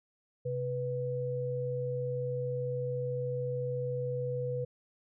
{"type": "tone pair together", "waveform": "sine", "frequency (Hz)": [131.1, 493], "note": ["C3", "B4"], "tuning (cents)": [4, -3], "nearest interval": "octave + major seventh", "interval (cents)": 2293, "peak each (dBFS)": [-35, -33], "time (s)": [0.45, 4.65], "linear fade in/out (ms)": 10, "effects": []}